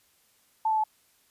sine tone with pitch steps, 880 / 871.9 / 863.9 Hz, A5 / A5 / A5, 0 / -16 / -32 cents, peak -22 dBFS, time 0.65-0.839 s, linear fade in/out 5 ms, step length 63 ms, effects white hiss -65 dBFS RMS until 1.3 s + resampled to 32000 Hz

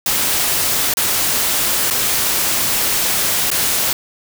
white noise with dropouts, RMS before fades -17 dBFS, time 0.06-3.93 s, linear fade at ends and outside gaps 2 ms, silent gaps 0.938-0.97 / 1.902-1.908 / 3.504-3.514 s, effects none

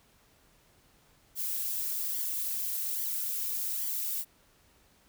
violet noise with flanger, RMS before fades -33 dBFS, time 1.35-4.25 s, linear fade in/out 50 ms, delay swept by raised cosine 0.75 to 4.15 ms, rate 1.2 Hz, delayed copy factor -0.65, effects pink hiss -64 dBFS RMS until 5.08 s

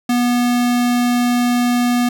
square tone, 243.4 Hz, B3, 25 cents flat, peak -14 dBFS, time 0.09-2.09 s, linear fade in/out 5 ms, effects none

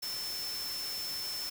sine tone in noise, 5310 Hz, E8, 12 cents sharp, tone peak -36 dBFS, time 0.02-1.5 s, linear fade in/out 10 ms, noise white, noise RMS -42 dBFS, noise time 0.02-1.5 s, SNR +3 dB, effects none

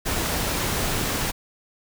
pink noise, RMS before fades -25 dBFS, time 0.05-1.32 s, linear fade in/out 20 ms, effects none

